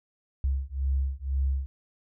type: beating tone pair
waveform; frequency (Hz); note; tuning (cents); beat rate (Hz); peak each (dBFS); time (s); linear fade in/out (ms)
sine; 66.6 / 68.6; C2 / C#2; +31 / -17; 2; -28; 0.44-1.66; 0
effects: none